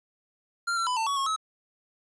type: tone with pitch steps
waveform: square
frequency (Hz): 1388 / 1353 / 998 / 894 / 1125 / 1091 / 1286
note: F6 / E6 / B5 / A5 / C#6 / C#6 / E6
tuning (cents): -11 / +45 / +18 / +27 / +25 / -28 / -43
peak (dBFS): -26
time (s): 0.67-1.363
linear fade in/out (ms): 10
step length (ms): 99
effects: resampled to 22050 Hz + 10-bit